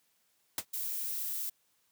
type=noise with exponential decay; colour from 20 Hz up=white; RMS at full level=-28 dBFS; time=0.58-0.65 s; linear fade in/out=2 ms; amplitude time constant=15 ms
type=noise; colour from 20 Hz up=violet; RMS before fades=-36 dBFS; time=0.73-1.5 s; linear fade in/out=10 ms
effects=white hiss -73 dBFS RMS until 1.91 s + high-pass 80 Hz 12 dB/octave